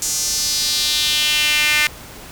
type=tone with high-pass filter sweep; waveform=sawtooth; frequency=300 Hz; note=D4; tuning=37 cents sharp; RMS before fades=-18 dBFS; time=0.02-1.87 s; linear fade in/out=2 ms; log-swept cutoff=6700 to 2100 Hz; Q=2.8; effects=pink hiss -37 dBFS RMS until 2.31 s

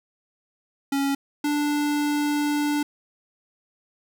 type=tone pair in turn; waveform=square; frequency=277.2 / 293.7 Hz; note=C#4 / D4; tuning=0 / 0 cents; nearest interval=minor second; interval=100 cents; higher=second; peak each=-22 dBFS; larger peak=neither; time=0.92-1.15 / 1.44-2.83 s; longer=second; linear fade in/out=5 ms; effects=none

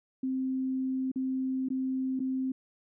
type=tone with dropouts; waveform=sine; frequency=261.6 Hz; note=C4; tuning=in tune; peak=-28 dBFS; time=0.23-2.52 s; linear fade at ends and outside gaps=5 ms; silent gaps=1.117-1.158 / 1.687-1.702 / 2.194-2.201 s; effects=none

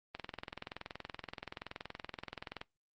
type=click train; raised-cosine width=0.3 ms; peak=-25 dBFS; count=53; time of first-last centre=0.15-2.614 s; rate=21.1 Hz; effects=noise-tail reverb RT60 0.2 s tail -23 dB re dry + Opus 24 kbps

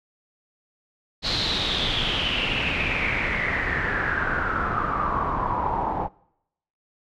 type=noise with low-pass filter sweep; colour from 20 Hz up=pink; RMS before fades=-25 dBFS; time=1.22-6.09 s; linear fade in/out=50 ms; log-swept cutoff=4300 to 830 Hz; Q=7; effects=noise-tail reverb RT60 0.8 s tail -24 dB re dry

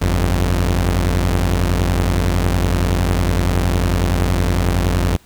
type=tone pair together; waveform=sawtooth; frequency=49.5 / 88.2 Hz; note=G1 / F2; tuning=+18 / +18 cents; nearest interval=minor seventh; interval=1000 cents; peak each=-13 dBFS; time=0.01-5.17 s; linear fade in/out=10 ms; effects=pink hiss -50 dBFS RMS until 5.25 s

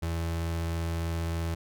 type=tone; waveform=35% pulse; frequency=83.2 Hz; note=E2; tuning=17 cents sharp; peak=-27 dBFS; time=0.02-1.55 s; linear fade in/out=10 ms; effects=none

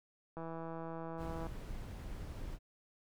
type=click train; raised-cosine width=1 ms; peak=-31 dBFS; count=181; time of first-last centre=0.37-1.468 s; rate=164 Hz
type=noise; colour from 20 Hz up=brown; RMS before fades=-44 dBFS; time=1.17-2.59 s; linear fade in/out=50 ms
effects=none

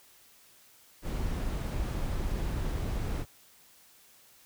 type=noise; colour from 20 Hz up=brown; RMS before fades=-32 dBFS; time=1.02-3.26 s; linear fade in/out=50 ms; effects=white hiss -59 dBFS RMS until 4.45 s

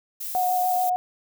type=noise; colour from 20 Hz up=violet; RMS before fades=-32 dBFS; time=0.2-0.9 s; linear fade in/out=10 ms
type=tone with vibrato; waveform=sine; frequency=730 Hz; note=F#5; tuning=24 cents flat; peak=-20 dBFS; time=0.35-0.96 s; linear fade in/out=0 ms; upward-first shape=sine; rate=6.9 Hz; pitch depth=13 cents each way
effects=none

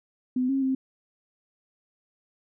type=tone with pitch steps; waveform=sine; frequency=253.4 / 270.6 / 263.8 Hz; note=B3 / C#4 / C4; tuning=+45 / -42 / +14 cents; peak=-22 dBFS; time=0.36-0.75 s; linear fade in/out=5 ms; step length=130 ms; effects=none

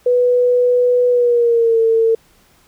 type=tone with pitch glide; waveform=sine; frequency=492.7 to 451.8 Hz; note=B4 to A4; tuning=-4 to +46 cents; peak=-10 dBFS; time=0.06-2.15 s; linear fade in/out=5 ms; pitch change=-150 cents; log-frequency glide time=1.09-1.8 s; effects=pink hiss -53 dBFS RMS until 2.67 s

